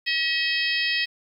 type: harmonic tone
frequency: 640 Hz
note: D#5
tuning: 49 cents sharp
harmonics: 3 / 4 / 5 / 6 / 7 / 8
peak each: -26 / -27 / -29 / -33 / -31 / -31 dBFS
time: 0.06-1.06 s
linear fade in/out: 20 ms
effects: 9-bit